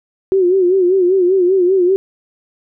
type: tone with vibrato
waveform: sine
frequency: 369.2 Hz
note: F#4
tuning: 4 cents flat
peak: -9 dBFS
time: 0.32-1.96 s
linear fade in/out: 0 ms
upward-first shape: sine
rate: 5.1 Hz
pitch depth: 91 cents each way
effects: none